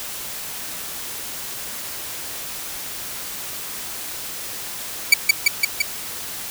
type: tone with echo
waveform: sawtooth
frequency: 2296 Hz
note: D7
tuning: 40 cents flat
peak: -3 dBFS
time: 5.12-5.14 s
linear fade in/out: 5 ms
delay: 170 ms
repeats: 4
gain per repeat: -2 dB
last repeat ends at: 5.82 s
effects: white hiss -31 dBFS RMS until 6.5 s